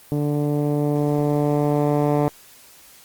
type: tone with low-pass filter sweep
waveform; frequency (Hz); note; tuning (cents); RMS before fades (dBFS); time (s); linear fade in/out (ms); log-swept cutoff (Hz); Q
10% pulse; 146.83; D3; 0; -20; 0.12-2.28; 0; 340 to 900; 0.74
effects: white hiss -48 dBFS RMS until 3.04 s + Opus 32 kbps